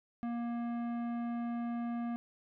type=tone with tanh clipping; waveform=triangle; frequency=236.2 Hz; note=A#3; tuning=23 cents sharp; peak=-36 dBFS; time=0.23-2.16 s; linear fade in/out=0 ms; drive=18 dB; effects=none